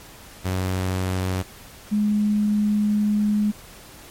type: tone pair in turn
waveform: sawtooth / sine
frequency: 93 / 209.2 Hz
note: F#2 / G#3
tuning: +9 / +13 cents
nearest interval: octave + major second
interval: 1404 cents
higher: second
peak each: -18 / -17 dBFS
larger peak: second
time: 0.44-1.43 / 1.91-3.52 s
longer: second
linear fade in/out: 20 ms
effects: pink hiss -44 dBFS RMS until 4.1 s + MP3 64 kbps